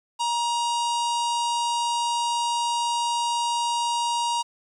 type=harmonic tone with a mistuned harmonic; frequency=946 Hz; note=A#5; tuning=25 cents sharp; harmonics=1 / 3 / 4 / 5 / 6 / 7 / 8 / 9 / 10; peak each=-23 / -33 / -35 / -37 / -39 / -40 / -41 / -42 / -43 dBFS; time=0.19-4.43 s; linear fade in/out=20 ms; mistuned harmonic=9; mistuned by=-52 cents; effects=10-bit